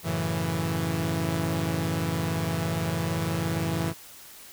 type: chord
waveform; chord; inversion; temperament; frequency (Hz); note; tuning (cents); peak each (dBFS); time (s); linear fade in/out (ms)
sawtooth; F# minor seventh; none; equal; 92.5 / 110 / 138.59 / 164.81; F#2 / A2 / C#3 / E3; 0 / 0 / 0 / 0; -29 / -30 / -30 / -24; 0.03-3.94; 50
effects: white hiss -47 dBFS RMS until 4.52 s